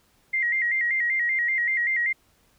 sine tone with vibrato, 1996 Hz, B6, 18 cents sharp, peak -21 dBFS, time 0.33-2.13 s, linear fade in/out 10 ms, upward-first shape square, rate 5.2 Hz, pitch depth 85 cents each way, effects pink hiss -63 dBFS RMS until 2.58 s

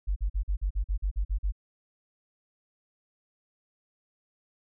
sine tone bursts, 48.16 Hz, G1, 30 cents flat, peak -24 dBFS, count 11, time 0.07-1.522 s, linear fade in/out 20 ms, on 92 ms, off 44 ms, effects none

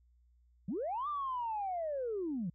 sine linear two-way sweep, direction up then down, 156.5 to 1204 to 156.5 Hz, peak -33 dBFS, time 0.68-2.5 s, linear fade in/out 5 ms, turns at 1.08 s, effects tanh soft clip ceiling -29 dBFS + added 60 Hz sine -64 dBFS peak until 2.54 s

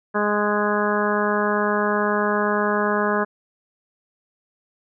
harmonic tone with a mistuned harmonic, 207.7 Hz, G#3, in tune, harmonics 1 / 2 / 3 / 4 / 5 / 6 / 7 / 8, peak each -25 / -24 / -26 / -30 / -26 / -28 / -29 / -28 dBFS, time 0.14-3.25 s, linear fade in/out 20 ms, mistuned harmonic 7, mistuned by +21 cents, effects none

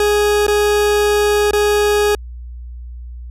40% pulse tone with dropouts, 415.3 Hz, G#4, in tune, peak -11 dBFS, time 0-2.15 s, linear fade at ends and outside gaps 2 ms, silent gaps 0.467-0.48 / 1.51-1.532 s, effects added 60 Hz sine -28 dBFS peak until 3.3 s + resampled to 32000 Hz

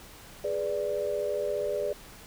sine chord, G# diminished, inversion none, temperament equal with one note detuned, 415.3 / 492.5 / 587.3 Hz, G#4 / B4 / D5, 0 / -5 / 0 cents, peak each -32 / -34 / -30 dBFS, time 0.44-1.93 s, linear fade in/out 5 ms, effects pink hiss -49 dBFS RMS until 2.26 s

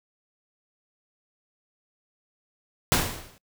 pink noise with exponential decay, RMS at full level -18 dBFS, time 2.92-3.38 s, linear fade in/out 0 ms, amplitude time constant 100 ms, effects noise-tail reverb RT60 0.1 s tail -25 dB re dry

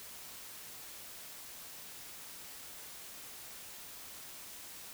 silence, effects white hiss -49 dBFS RMS until 4.93 s

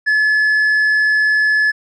sine tone with tanh clipping, 1717 Hz, A6, 43 cents flat, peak -12 dBFS, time 0.06-1.72 s, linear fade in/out 20 ms, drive 3 dB, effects none

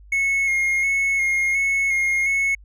triangle tone with vibrato, 2168 Hz, C#7, 39 cents flat, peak -16 dBFS, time 0.12-2.55 s, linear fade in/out 5 ms, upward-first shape square, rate 1.4 Hz, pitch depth 22 cents each way, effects added 50 Hz sine -43 dBFS peak until 2.64 s

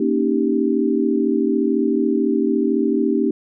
sine chord, Eb dominant seventh, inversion second, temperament equal, 233.1 / 277.2 / 311.1 / 392 Hz, Bb3 / Db4 / Eb4 / G4, 0 / 0 / 0 / 0 cents, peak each -21 dBFS, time 0-3.31 s, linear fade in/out 5 ms, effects none

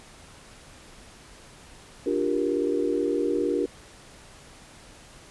sine chord, G minor seventh, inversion second, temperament just, 294 / 352.8 / 392 / 470.4 Hz, D4 / F4 / G4 / Bb4, +2 / +18 / 0 / +16 cents, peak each -28 dBFS, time 2.06-3.66 s, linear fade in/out 5 ms, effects pink hiss -49 dBFS RMS until 5.3 s + resampled to 24000 Hz

